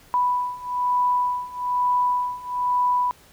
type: beating tone pair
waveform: sine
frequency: 987.8 / 988.9 Hz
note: B5 / B5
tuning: 0 / +2 cents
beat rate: 1.1 Hz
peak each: -24 / -22 dBFS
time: 0.14-3.11 s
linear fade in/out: 0 ms
effects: pink hiss -52 dBFS RMS until 3.32 s